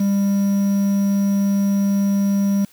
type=tone with quantisation; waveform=triangle; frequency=199.1 Hz; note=G3; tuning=27 cents sharp; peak=-13 dBFS; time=0-2.65 s; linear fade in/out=5 ms; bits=6; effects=white hiss -52 dBFS RMS until 2.72 s